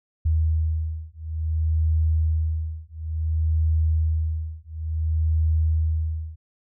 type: beating tone pair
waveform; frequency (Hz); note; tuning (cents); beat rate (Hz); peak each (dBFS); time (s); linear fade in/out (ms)
sine; 79.1 / 79.67; D#2 / D#2; +29 / +42; 0.57; -23 / -23; 0.25-6.36; 10
effects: none